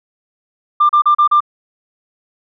sine tone bursts, 1191 Hz, D6, 24 cents sharp, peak -6 dBFS, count 5, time 0.8-1.405 s, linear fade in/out 10 ms, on 93 ms, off 35 ms, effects tanh soft clip ceiling -4 dBFS

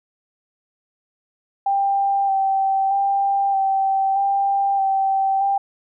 sine tone with vibrato, 784 Hz, G5, in tune, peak -16 dBFS, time 1.66-5.58 s, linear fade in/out 5 ms, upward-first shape square, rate 0.8 Hz, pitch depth 17 cents each way, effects none

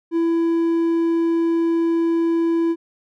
triangle tone, 333.1 Hz, E4, 18 cents sharp, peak -14 dBFS, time 0.11-2.76 s, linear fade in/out 50 ms, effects none

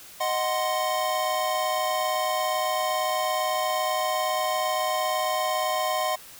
square chord, C diminished, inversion first, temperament equal, 622.3 / 740 / 1046.5 Hz, Eb5 / Gb5 / C6, 0 / 0 / 0 cents, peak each -29 dBFS, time 0.2-6.16 s, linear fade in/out 10 ms, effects white hiss -46 dBFS RMS until 6.39 s

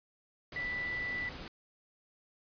sine tone in noise, 1975.5 Hz, B6, in tune, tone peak -34 dBFS, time 0.56-1.29 s, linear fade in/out 2 ms, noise pink, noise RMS -45 dBFS, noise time 0.52-1.48 s, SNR +8 dB, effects resampled to 11025 Hz

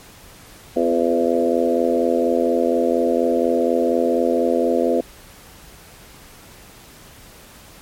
harmonic tone with a mistuned harmonic, 84.2 Hz, E2, 37 cents sharp, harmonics 3 / 4 / 5 / 6 / 7 / 8, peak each -22 / -22 / -23 / -20 / -25 / -24 dBFS, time 0.76-5.01 s, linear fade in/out 5 ms, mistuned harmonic 4, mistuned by +19 cents, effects pink hiss -44 dBFS RMS until 7.81 s + MP3 64 kbps

